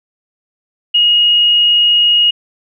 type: tone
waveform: sine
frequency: 2877 Hz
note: F#7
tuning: 49 cents flat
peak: -7 dBFS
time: 0.94-2.31 s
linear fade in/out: 10 ms
effects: none